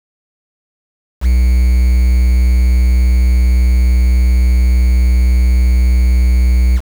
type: tone with quantisation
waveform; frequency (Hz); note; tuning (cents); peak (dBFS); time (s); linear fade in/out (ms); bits
triangle; 61.74; B1; 0; -5; 1.21-6.81; 50; 5
effects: none